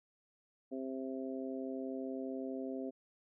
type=harmonic tone; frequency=132.1 Hz; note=C3; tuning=17 cents sharp; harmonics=2 / 3 / 4 / 5; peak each=-40 / -44 / -46 / -48 dBFS; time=0.71-2.91 s; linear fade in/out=20 ms; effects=none